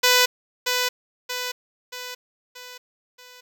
5% pulse tone with echo, 497.7 Hz, B4, 13 cents sharp, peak -3 dBFS, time 0.03-0.26 s, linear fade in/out 10 ms, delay 630 ms, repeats 5, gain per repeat -6 dB, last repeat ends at 3.41 s, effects none

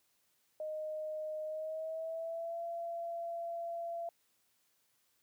sine tone with pitch glide, 619 to 678.9 Hz, D#5 to F5, -9 to -49 cents, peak -37 dBFS, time 0.6-4.09 s, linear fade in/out 2 ms, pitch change +160 cents, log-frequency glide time 1.45-2.63 s, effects white hiss -75 dBFS RMS until 5.22 s + high-pass 60 Hz 12 dB/octave

